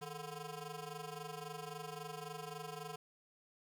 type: ring-modulated tone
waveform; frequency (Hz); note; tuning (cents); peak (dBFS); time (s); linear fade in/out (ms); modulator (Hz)
15% pulse; 293.7; D4; 0; -35; 0.01-2.96; 5; 135
effects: none